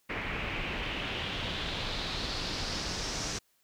pink noise with low-pass filter sweep, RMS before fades -35 dBFS, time 0.09-3.39 s, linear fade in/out 10 ms, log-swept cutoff 2200 to 6100 Hz, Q 3.2, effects white hiss -71 dBFS RMS until 3.63 s

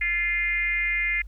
sine tone with frequency modulation, 2093 Hz, C7, in tune, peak -22 dBFS, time 0.01-1.22 s, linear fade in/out 5 ms, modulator 357 Hz, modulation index 0.74, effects added 50 Hz sine -37 dBFS peak until 1.27 s + pink hiss -67 dBFS RMS until 1.27 s

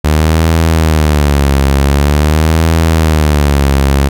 sawtooth tone with vibrato, 74.9 Hz, D2, 35 cents sharp, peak -3 dBFS, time 0.04-4.09 s, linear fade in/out 10 ms, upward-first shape sine, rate 0.46 Hz, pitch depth 150 cents each way, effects none

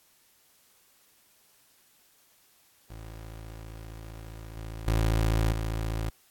25% pulse tone with level steps, 55 Hz, A1, in tune, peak -37 / -33 / -19 / -25 dBFS, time 2.9-6.1 s, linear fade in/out 5 ms, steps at 4.56 / 4.87 / 5.52 s, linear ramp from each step 2 ms, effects white hiss -63 dBFS RMS until 6.3 s + AAC 64 kbps

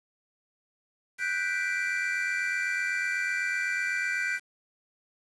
triangle chord, G major seventh, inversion third, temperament equal, 1480 / 1568 / 1975.5 / 2349 Hz, F#6 / G6 / B6 / D7, 0 / 0 / 0 / 0 cents, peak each -31 dBFS, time 1.18-4.4 s, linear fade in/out 50 ms, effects resampled to 24000 Hz + 8-bit

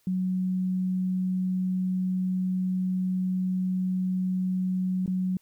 sine tone with dropouts, 185 Hz, F#3, in tune, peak -24 dBFS, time 0.07-5.37 s, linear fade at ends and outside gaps 2 ms, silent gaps 5.061-5.077 s, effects white hiss -67 dBFS RMS until 5.41 s

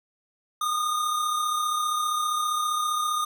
square tone pair together, 1221 / 1256.1 Hz, D#6 / D#6, -33 / +16 cents, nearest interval unison, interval 49 cents, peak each -25 / -35 dBFS, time 0.61-3.25 s, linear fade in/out 5 ms, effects none

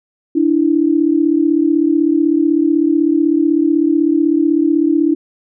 sine tone pair together, 294 / 330 Hz, D4 / E4, +2 / +2 cents, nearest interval major second, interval 200 cents, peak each -13 / -13 dBFS, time 0.35-5.15 s, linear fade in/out 10 ms, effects none

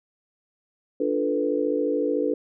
sine chord, B half-diminished seventh, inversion first, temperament equal, 293.7 / 349.2 / 440 / 493.9 Hz, D4 / F4 / A4 / B4, 0 / 0 / 0 / 0 cents, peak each -26 / -31 / -26 / -26 dBFS, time 1-2.34 s, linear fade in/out 5 ms, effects none

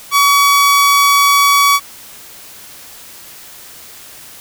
sawtooth tone, 1133 Hz, C#6, 37 cents sharp, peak -4 dBFS, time 0.11-1.8 s, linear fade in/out 50 ms, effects white hiss -36 dBFS RMS until 4.4 s

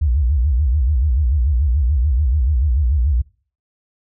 sine tone with vibrato, 67.3 Hz, C2, 49 cents sharp, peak -13 dBFS, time 0.01-3.22 s, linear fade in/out 10 ms, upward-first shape sine, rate 6.9 Hz, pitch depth 270 cents each way, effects noise-tail reverb RT60 0.4 s tail -21 dB re dry

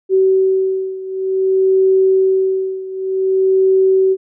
sine beating tone pair, 380.3 / 380.84 Hz, F#4 / G4, +48 / -50 cents, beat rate 0.54 Hz, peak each -13 / -16 dBFS, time 0.09-4.17 s, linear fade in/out 50 ms, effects none

